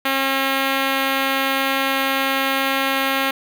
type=tone with notch filter; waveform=5% pulse; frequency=270.1 Hz; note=C#4; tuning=45 cents flat; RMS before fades=-20 dBFS; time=0.05-3.31 s; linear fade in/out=5 ms; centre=7700 Hz; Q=1.3; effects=none